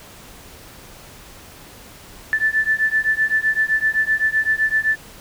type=beating tone pair; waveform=sine; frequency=1754 / 1761.8 Hz; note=A6 / A6; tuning=-6 / +2 cents; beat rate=7.8 Hz; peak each=-19 dBFS; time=2.33-4.96 s; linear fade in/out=0 ms; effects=pink hiss -42 dBFS RMS until 5.2 s